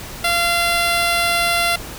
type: tone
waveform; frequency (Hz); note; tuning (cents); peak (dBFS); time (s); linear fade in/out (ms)
10% pulse; 688; F5; -26; -7; 0.24-1.76; 5
effects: added 54 Hz sine -40 dBFS peak until 1.98 s + pink hiss -33 dBFS RMS until 1.98 s